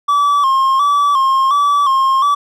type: tone with vibrato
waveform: triangle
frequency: 1108.7 Hz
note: C#6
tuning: in tune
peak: -8 dBFS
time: 0.08-2.35 s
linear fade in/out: 10 ms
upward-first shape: square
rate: 1.4 Hz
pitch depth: 65 cents each way
effects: none